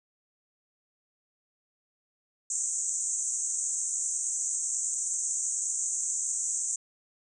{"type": "band-pass noise", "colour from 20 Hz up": "white", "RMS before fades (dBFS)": -31, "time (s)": [2.5, 6.76], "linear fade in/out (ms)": 5, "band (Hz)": [6300, 8300], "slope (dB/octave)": 96, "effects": []}